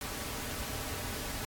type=noise with comb filter; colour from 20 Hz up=pink; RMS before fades=-38 dBFS; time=0.01-1.45 s; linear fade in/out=2 ms; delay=5.7 ms; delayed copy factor=-0.5; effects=AAC 64 kbps